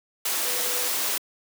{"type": "tone in noise", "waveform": "sine", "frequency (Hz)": 493.9, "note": "B4", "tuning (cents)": 0, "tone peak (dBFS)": -37, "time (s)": [0.45, 0.88], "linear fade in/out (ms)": 5, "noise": "white", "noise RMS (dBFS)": -26, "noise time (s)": [0.25, 1.18], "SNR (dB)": -14, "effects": ["high-pass 300 Hz 12 dB/octave"]}